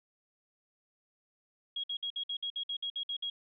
sine tone bursts, 3296 Hz, G#7, 14 cents flat, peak -33 dBFS, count 12, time 1.76-3.3 s, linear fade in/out 5 ms, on 77 ms, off 56 ms, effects none

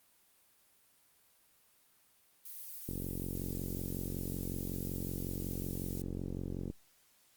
violet noise, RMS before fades -46 dBFS, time 2.45-6.02 s, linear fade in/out 5 ms
click train, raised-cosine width 3 ms, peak -26 dBFS, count 174, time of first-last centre 2.89-6.701 s, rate 45.4 Hz
effects white hiss -68 dBFS RMS until 7.36 s + Opus 32 kbps

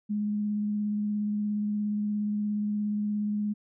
sine tone with vibrato, 208.6 Hz, G#3, 8 cents sharp, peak -26 dBFS, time 0.09-3.54 s, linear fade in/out 20 ms, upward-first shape triangle, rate 17 Hz, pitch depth 15 cents each way, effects none

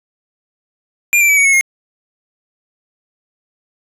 square tone with pitch steps, 2400 / 2347 / 2294 / 2243 / 2193 / 2144 Hz, D7 / D7 / D7 / C#7 / C#7 / C7, +37 / -2 / -41 / +20 / -19 / +42 cents, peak -9 dBFS, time 1.13-1.61 s, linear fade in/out 0 ms, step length 80 ms, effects resampled to 32000 Hz

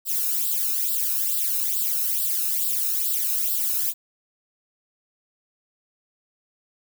violet noise with flanger, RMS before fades -24 dBFS, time 0.05-3.94 s, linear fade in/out 50 ms, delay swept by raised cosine 0.23 to 0.78 ms, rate 2.3 Hz, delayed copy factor +0.85, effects none

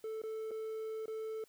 triangle tone with dropouts, 439.8 Hz, A4, 1 cent flat, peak -36 dBFS, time 0.04-1.44 s, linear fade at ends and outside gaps 2 ms, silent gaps 0.218-0.236 / 0.509-0.514 / 1.058-1.08 s, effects white hiss -68 dBFS RMS until 1.48 s

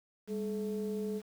triangle ring-modulated tone, 113.8 Hz, A#2, 41 cents flat, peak -28 dBFS, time 0.27-1.22 s, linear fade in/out 50 ms, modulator 315 Hz, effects high-pass 60 Hz 12 dB/octave + 9-bit

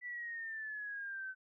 sine exponential sweep, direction down, 1979 to 1520 Hz, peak -40 dBFS, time 0.01-1.35 s, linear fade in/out 50 ms, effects none

